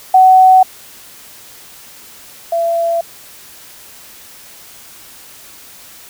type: tone pair in turn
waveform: sine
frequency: 750 / 673.8 Hz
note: F#5 / E5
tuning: +23 / +38 cents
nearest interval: major second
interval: 185 cents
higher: first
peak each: -3 / -12 dBFS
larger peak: first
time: 0.14-0.63 / 2.52-3.01 s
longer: neither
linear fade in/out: 5 ms
effects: white hiss -38 dBFS RMS until 6.09 s